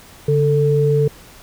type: tone pair together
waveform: sine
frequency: 143.4 / 443.1 Hz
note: D3 / A4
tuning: -41 / +12 cents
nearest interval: octave + minor sixth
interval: 1953 cents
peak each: -15 dBFS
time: 0.28-1.08 s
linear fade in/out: 5 ms
effects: pink hiss -43 dBFS RMS until 1.42 s